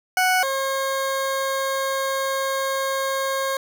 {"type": "tone pair in turn", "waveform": "20% pulse", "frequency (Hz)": [740, 538.8], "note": ["F#5", "C#5"], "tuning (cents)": [0, -49], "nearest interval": "perfect fourth", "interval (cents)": 549, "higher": "first", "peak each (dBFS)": [-12, -17], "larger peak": "first", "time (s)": [[0.17, 0.43], [0.43, 3.57]], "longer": "second", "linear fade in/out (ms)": 2, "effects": []}